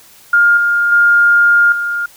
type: tone with level steps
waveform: sine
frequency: 1411 Hz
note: F6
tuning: 17 cents sharp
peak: -6 / -10 / -6 / -15 dBFS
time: 0.33-2.06 s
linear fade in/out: 5 ms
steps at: 0.57 / 0.92 / 1.72 s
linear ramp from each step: 2 ms
effects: white hiss -43 dBFS RMS until 2.16 s